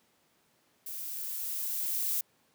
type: noise with level ramp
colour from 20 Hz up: violet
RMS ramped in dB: -40 to -30 dBFS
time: 0.86-2.21 s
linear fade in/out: 5 ms
effects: pink hiss -69 dBFS RMS until 2.54 s + high-pass 150 Hz 12 dB/octave